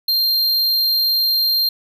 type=tone; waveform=square; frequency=4186 Hz; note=C8; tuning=in tune; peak=-15 dBFS; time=0.08-1.69 s; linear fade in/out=5 ms; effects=none